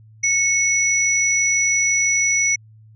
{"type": "tone pair together", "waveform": "sine", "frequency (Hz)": [2200, 5873], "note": ["C#7", "F#8"], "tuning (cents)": [-14, -14], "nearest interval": "octave + perfect fourth", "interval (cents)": 1700, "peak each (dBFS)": -18, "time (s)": [0.23, 2.56], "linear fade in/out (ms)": 10, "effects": ["added 109 Hz sine -44 dBFS peak until 2.95 s"]}